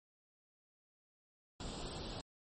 pink noise with comb filter, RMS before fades -44 dBFS, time 1.6-2.21 s, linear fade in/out 2 ms, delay 0.24 ms, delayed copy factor +0.7, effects MP3 32 kbps

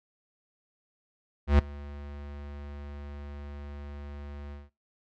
square tone with ADSR envelope, 72 Hz, D2, 34 cents flat, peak -16 dBFS, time 1.47-4.7 s, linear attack 120 ms, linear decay 6 ms, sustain -24 dB, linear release 180 ms, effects noise-tail reverb RT60 0.2 s tail -19 dB re dry + low-pass 3000 Hz 12 dB/octave

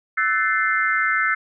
sine chord, F# half-diminished seventh, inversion third, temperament equal with one note detuned, 1318.5 / 1508.5 / 1760 / 2093 Hz, E6 / F#6 / A6 / C7, 0 / +33 / 0 / 0 cents, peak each -23 dBFS, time 0.17-1.35 s, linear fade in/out 10 ms, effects none

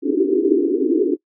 white band-pass noise, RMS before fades -17 dBFS, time 0.02-1.17 s, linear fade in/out 50 ms, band 270 to 420 Hz, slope 96 dB/octave, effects noise-tail reverb RT60 0.1 s tail -24 dB re dry

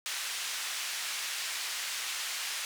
pink band-pass noise, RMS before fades -36 dBFS, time 0.06-2.65 s, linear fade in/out 0 ms, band 1900 to 9400 Hz, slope 12 dB/octave, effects none

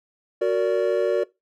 triangle chord, Gb augmented, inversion none, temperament just, 370 / 462.5 / 578.1 Hz, Gb4 / Bb4 / D5, 0 / -14 / -27 cents, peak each -21 dBFS, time 0.41-1.24 s, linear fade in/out 10 ms, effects noise-tail reverb RT60 0.2 s tail -20 dB re dry

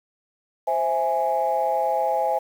sine chord, C augmented, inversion none, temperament equal, 523.3 / 659.3 / 830.6 Hz, C5 / E5 / G#5, 0 / 0 / 0 cents, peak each -25 / -24 / -22 dBFS, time 0.67-2.39 s, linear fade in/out 10 ms, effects tanh soft clip ceiling -12 dBFS + 8-bit

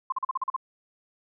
sine tone bursts, 1052 Hz, C6, 9 cents sharp, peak -24 dBFS, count 8, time 0.1-0.564 s, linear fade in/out 5 ms, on 23 ms, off 40 ms, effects none

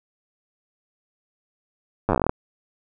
slowing click train, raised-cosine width 1 ms, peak -6 dBFS, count 13, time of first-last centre 2.09-2.294 s, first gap 9 ms, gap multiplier 1.11, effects none

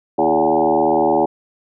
sine tone with frequency modulation, 571 Hz, D5, 49 cents flat, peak -12 dBFS, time 0.18-1.26 s, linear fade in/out 10 ms, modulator 77.1 Hz, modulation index 3.8, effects none

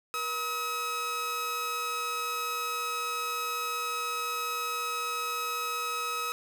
sawtooth tone pair together, 478.5 / 1279 Hz, A#4 / D#6, +45 / +47 cents, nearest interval octave + perfect fourth, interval 1702 cents, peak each -37 / -27 dBFS, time 0.14-6.32 s, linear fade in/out 0 ms, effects 10-bit

